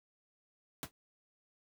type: noise with exponential decay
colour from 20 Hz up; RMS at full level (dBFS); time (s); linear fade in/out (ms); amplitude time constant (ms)
pink; -35; 0.83-0.91; 0; 16
effects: high-pass 60 Hz 12 dB/octave